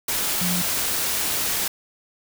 sine tone in noise, 178.1 Hz, F3, 34 cents sharp, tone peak -24 dBFS, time 0.41-0.62 s, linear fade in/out 5 ms, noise white, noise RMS -24 dBFS, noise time 0.08-1.68 s, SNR -3 dB, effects none

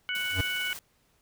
harmonic tone, 741 Hz, F#5, 2 cents sharp, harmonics 2 / 3 / 4, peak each -33 / -33 / -33 dBFS, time 0.09-0.73 s, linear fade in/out 0 ms
white noise with tremolo, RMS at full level -40 dBFS, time 0.15-0.79 s, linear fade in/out 0 ms, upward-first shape triangle, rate 20 Hz, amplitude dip 40%
square tone with exponential growth, 93.5 Hz, F#2, 19 cents sharp, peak -23 dBFS, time 0.29-0.41 s, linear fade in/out 5 ms, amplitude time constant 24 ms
effects pink hiss -68 dBFS RMS until 1.21 s

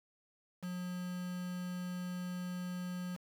triangle tone with quantisation, 180 Hz, F#3, 47 cents flat, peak -36 dBFS, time 0.62-3.17 s, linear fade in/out 20 ms, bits 8, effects none

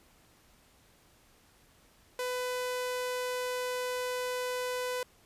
sawtooth tone, 500 Hz, B4, 21 cents sharp, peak -28 dBFS, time 2.19-5.03 s, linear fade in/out 2 ms, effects pink hiss -63 dBFS RMS until 5.25 s + resampled to 32000 Hz

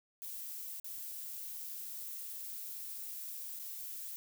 violet noise with dropouts, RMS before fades -44 dBFS, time 0.22-4.16 s, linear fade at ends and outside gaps 0 ms, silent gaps 0.799-0.844 / 3.591-3.597 s, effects none

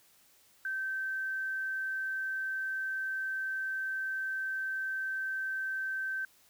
sine tone, 1550 Hz, G6, 20 cents flat, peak -32 dBFS, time 0.65-6.25 s, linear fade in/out 2 ms, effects white hiss -64 dBFS RMS until 6.49 s

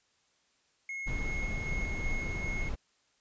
triangle tone with tremolo, 2167 Hz, C#7, 40 cents flat, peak -34 dBFS, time 0.89-2.69 s, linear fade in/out 2 ms, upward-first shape square, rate 2.6 Hz, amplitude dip 25%
brown noise, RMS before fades -34 dBFS, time 1.06-2.76 s, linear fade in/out 20 ms
effects white hiss -71 dBFS RMS until 3.2 s + resampled to 16000 Hz

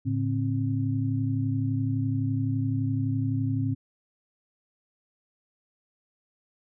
sine tone cluster, 110.3 / 142.1 / 265.9 Hz, A2 / C#3 / C4, +5 / +43 / +28 cents, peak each -26 / -32 / -29 dBFS, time 0.05-3.75 s, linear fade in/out 20 ms, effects none

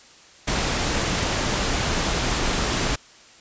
pink noise, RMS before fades -23 dBFS, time 0.47-2.96 s, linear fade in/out 10 ms, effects white hiss -49 dBFS RMS until 3.4 s + resampled to 16000 Hz

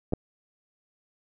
clicks, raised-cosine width 2 ms, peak -22 / -11 dBFS, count 2, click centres 0.124 / 0.135 s, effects none

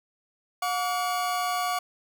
40% pulse tone pair together, 720.8 / 1145 Hz, F#5 / D6, -45 / -44 cents, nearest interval minor sixth, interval 801 cents, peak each -27 / -28 dBFS, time 0.62-1.79 s, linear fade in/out 5 ms, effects none

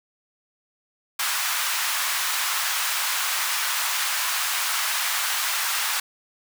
pink high-pass noise, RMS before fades -25 dBFS, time 1.19-6 s, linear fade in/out 5 ms, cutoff 1000 Hz, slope 24 dB/octave, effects none

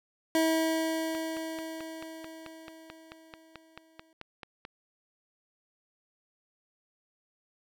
25% pulse tone with exponential decay, 322.2 Hz, E4, 39 cents flat, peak -19 dBFS, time 0.35-4.13 s, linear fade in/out 1 ms, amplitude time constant 820 ms
click train, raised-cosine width 0.3 ms, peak -25 dBFS, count 17, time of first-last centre 1.15-4.651 s, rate 4.57 Hz
effects none

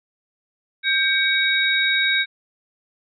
sine tone cluster, 1584 / 2255 / 3785 Hz, G6 / C#7 / A#7, +18 / +29 / +26 cents, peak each -21 dBFS, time 0.83-2.26 s, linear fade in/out 50 ms, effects none

